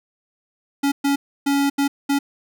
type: tone bursts at uneven times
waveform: square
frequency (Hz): 280.4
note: C#4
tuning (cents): +20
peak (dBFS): -17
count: 5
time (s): 0.83-0.92 / 1.04-1.16 / 1.46-1.7 / 1.78-1.88 / 2.09-2.19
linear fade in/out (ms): 10
effects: none